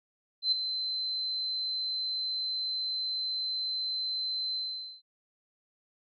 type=tone with ADSR envelope; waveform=sine; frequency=4074 Hz; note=C8; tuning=47 cents flat; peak=-21 dBFS; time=0.42-5.02 s; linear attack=100 ms; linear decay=9 ms; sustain=-9 dB; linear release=470 ms; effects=none